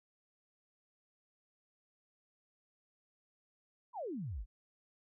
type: exponential sweep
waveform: sine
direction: down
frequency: 1046.5 to 38.86 Hz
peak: -38 dBFS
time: 3.93-4.46 s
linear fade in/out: 50 ms
effects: none